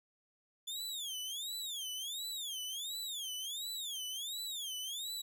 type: tone with vibrato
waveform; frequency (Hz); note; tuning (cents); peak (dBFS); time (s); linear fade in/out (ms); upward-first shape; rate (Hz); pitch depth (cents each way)
sawtooth; 3444; A7; -38; -36; 0.67-5.22; 10; sine; 1.4; 250
effects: none